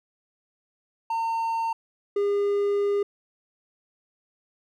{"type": "tone pair in turn", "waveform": "triangle", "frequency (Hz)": [910, 405.4], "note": ["A#5", "G#4"], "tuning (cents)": [-42, -42], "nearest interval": "octave + major second", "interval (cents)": 1400, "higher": "first", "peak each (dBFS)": [-22, -19], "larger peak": "second", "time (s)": [[1.1, 1.73], [2.16, 3.03]], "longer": "second", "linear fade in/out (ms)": 5, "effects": []}